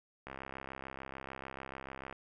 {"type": "click train", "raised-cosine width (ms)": 0.5, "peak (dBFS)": -28, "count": 125, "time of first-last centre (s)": [0.27, 2.126], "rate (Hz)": 66.8, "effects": []}